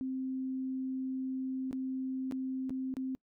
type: tone with dropouts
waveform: sine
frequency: 261.6 Hz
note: C4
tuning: in tune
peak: -33 dBFS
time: 0.01-3.15 s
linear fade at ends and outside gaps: 0 ms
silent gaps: 1.711-1.729 / 2.312-2.322 / 2.695-2.705 / 2.94-2.968 s
effects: noise-tail reverb RT60 0.1 s tail -26 dB re dry